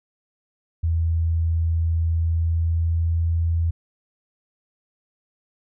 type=tone with pitch glide; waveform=sine; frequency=82.41 to 83.27 Hz; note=E2 to E2; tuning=0 to +18 cents; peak=-18 dBFS; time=0.83-3.71 s; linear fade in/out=10 ms; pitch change=+18 cents; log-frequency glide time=2.09-3.29 s; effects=none